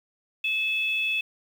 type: tone pair together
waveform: sine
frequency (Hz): 2595 / 3422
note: E7 / A7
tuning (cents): -28 / -49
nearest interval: perfect fourth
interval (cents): 479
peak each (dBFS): -24 / -31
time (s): 0.44-1.21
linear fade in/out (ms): 5
effects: 8-bit